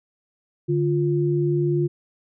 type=tone pair together; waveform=sine; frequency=146.56 / 350 Hz; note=D3 / F4; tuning=-3 / +4 cents; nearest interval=octave + minor third; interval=1507 cents; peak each=-21 dBFS; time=0.68-1.88 s; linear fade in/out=20 ms; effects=none